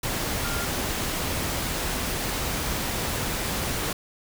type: tone in noise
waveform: sine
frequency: 1400 Hz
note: F6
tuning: 4 cents sharp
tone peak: -34 dBFS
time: 0.44-0.65 s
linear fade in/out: 5 ms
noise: pink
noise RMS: -28 dBFS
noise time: 0.03-3.93 s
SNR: -9 dB
effects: none